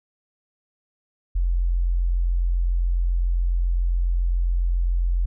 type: tone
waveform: sine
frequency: 43.65 Hz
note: F1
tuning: in tune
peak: -18 dBFS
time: 1.35-5.26 s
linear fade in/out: 10 ms
effects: none